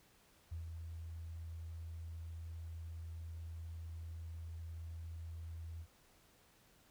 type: tone with ADSR envelope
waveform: sine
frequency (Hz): 82.41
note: E2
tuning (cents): 0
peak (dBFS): -40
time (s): 0.51-5.87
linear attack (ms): 13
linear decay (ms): 130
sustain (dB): -4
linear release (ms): 61
effects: pink hiss -68 dBFS RMS until 6.9 s